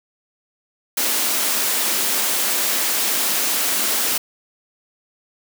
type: high-pass noise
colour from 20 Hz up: white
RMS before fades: -20 dBFS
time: 0.97-4.18 s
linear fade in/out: 5 ms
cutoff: 190 Hz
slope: 96 dB/octave
effects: none